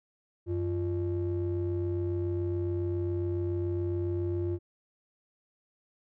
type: ring-modulated tone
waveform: triangle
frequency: 126.8 Hz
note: B2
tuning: 46 cents sharp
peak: -23 dBFS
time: 0.46-4.59 s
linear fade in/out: 50 ms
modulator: 220 Hz
effects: none